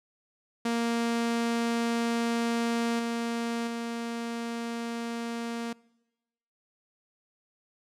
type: tone with level steps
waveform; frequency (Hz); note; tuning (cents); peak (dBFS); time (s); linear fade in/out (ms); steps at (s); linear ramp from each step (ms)
sawtooth; 233.1; A#3; 0; -22 / -25 / -28; 0.65-5.73; 5; 2.99 / 3.67; 5
effects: noise-tail reverb RT60 1.0 s tail -24 dB re dry + low-pass 9000 Hz 12 dB/octave